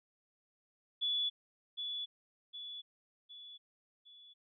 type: tone with echo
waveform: sine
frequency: 3430 Hz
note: A7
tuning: 45 cents flat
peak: -31 dBFS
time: 1.01-1.3 s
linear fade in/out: 20 ms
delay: 760 ms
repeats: 4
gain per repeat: -6 dB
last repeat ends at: 4.34 s
effects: none